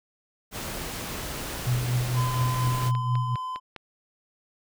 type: noise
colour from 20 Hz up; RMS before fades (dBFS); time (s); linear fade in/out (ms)
pink; -34; 0.51-2.92; 50
type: tone with tremolo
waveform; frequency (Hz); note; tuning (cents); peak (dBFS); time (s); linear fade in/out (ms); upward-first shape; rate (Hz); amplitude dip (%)
sine; 123.47; B2; 0; -20; 1.66-3.36; 10; triangle; 4.2; 65
type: tone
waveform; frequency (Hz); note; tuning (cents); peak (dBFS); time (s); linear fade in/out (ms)
triangle; 1020; C6; -44; -28; 2.14-3.6; 50
type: click train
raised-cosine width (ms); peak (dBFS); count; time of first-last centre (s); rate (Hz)
0.3; -22; 9; 2.14-3.763; 4.93
effects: none